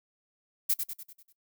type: noise with echo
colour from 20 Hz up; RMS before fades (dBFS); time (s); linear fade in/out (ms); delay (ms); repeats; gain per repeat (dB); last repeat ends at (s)
violet; -25; 0.69-0.74; 10; 98; 6; -6; 1.328
effects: noise-tail reverb RT60 0.1 s tail -19 dB re dry